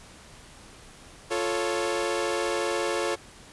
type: chord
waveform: sawtooth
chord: F augmented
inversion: none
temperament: equal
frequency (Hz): 349.2 / 440 / 554.4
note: F4 / A4 / C#5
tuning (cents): 0 / 0 / 0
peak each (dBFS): -26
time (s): 1.3-3.16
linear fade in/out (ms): 20
effects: pink hiss -49 dBFS RMS until 3.52 s + resampled to 24000 Hz